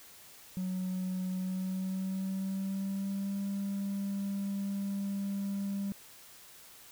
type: tone with pitch glide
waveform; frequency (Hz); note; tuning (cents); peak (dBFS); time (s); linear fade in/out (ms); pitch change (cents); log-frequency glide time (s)
triangle; 185 to 198.28; F#3 to G3; 0 to +20; -29; 0.57-5.92; 0; +120; 1.31-3.4
effects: tanh soft clip ceiling -27 dBFS + white hiss -54 dBFS RMS until 6.91 s